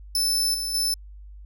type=tone with level steps; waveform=sawtooth; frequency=5274 Hz; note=E8; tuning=in tune; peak=-18 / -24 / -19 dBFS; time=0.15-0.94 s; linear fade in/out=2 ms; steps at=0.54 / 0.74 s; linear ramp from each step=5 ms; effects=added 50 Hz sine -40 dBFS peak until 1.45 s